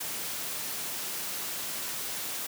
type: high-pass noise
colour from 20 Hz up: white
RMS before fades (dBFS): -35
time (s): 0-2.47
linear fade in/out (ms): 10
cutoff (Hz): 110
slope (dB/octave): 12
effects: none